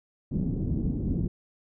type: low-pass noise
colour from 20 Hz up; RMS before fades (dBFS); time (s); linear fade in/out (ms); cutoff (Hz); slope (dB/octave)
white; -28; 0.31-1.28; 10; 260; 24
effects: none